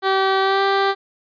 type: tone with pitch glide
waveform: 15% pulse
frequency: 384.9 to 392.8 Hz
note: G4 to G4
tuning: -32 to +4 cents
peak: -9 dBFS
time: 0.02-0.95 s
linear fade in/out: 50 ms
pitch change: +36 cents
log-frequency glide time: 0.41-0.62 s
effects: resampled to 11025 Hz